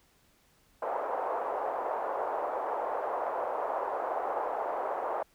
white band-pass noise, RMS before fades -33 dBFS, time 0.82-5.23 s, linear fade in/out 5 ms, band 490 to 920 Hz, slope 24 dB/octave, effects pink hiss -66 dBFS RMS until 5.34 s

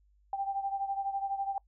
sine beating tone pair, 786 / 798 Hz, G5 / G5, +4 / +31 cents, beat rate 12 Hz, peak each -32 / -37 dBFS, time 0.33-1.58 s, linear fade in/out 2 ms, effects noise-tail reverb RT60 0.1 s tail -26 dB re dry + added 50 Hz sine -63 dBFS peak until 1.67 s

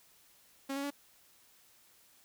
sawtooth tone with pitch steps, 272.8 / 278.7 / 284.7 Hz, C#4 / C#4 / C#4, -28 / +9 / +46 cents, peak -31 dBFS, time 0.69-0.906 s, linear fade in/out 10 ms, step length 72 ms, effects white hiss -64 dBFS RMS until 2.24 s

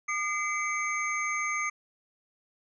sine tone cluster, 1211 / 2059 / 2288 / 6390 Hz, D#6 / C7 / D7 / G8, -47 / -28 / -46 / +32 cents, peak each -32 / -32 / -34 / -38 dBFS, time 0.08-1.7 s, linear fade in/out 10 ms, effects none

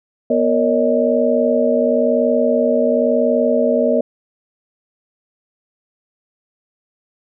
sine tone cluster, 244.2 / 462.4 / 565 / 626 Hz, B3 / A#4 / C#5 / D#5, -19 / -14 / +33 / +10 cents, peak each -18 dBFS, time 0.3-4.01 s, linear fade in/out 5 ms, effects none

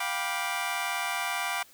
20% pulse chord, G dominant seventh, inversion third, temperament just, 705.6 / 784 / 980 / 1176 Hz, F5 / G5 / B5 / D6, +18 / 0 / -14 / +2 cents, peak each -30 dBFS, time 0-1.63 s, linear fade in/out 5 ms, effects white hiss -56 dBFS RMS until 1.73 s

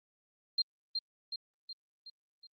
sine tone with echo, 4186 Hz, C8, in tune, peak -26 dBFS, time 0.58-0.62 s, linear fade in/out 5 ms, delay 370 ms, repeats 5, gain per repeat -5 dB, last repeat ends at 2.47 s, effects Opus 32 kbps

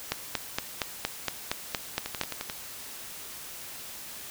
two click trains, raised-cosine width 0.2 ms, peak -15 / -9 dBFS, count 6 / 10, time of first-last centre 2.06-2.499 / 0.12-2.213 s, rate 11.4 / 4.3 Hz, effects white hiss -42 dBFS RMS until 4.3 s

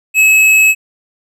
sine tone with hard clipping, 2578 Hz, E7, 39 cents flat, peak -7 dBFS, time 0.14-0.75 s, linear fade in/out 50 ms, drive 10 dB, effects none

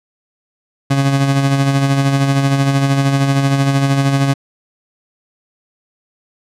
30% pulse tone with tremolo, 137.9 Hz, C#3, 9 cents flat, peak -7 dBFS, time 0.9-4.34 s, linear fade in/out 10 ms, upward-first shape sine, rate 13 Hz, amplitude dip 45%, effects low-pass 9000 Hz 12 dB/octave

